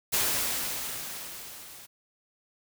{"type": "noise with level ramp", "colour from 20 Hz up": "white", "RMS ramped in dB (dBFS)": [-25, -48], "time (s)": [0.12, 1.87], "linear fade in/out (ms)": 20, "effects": []}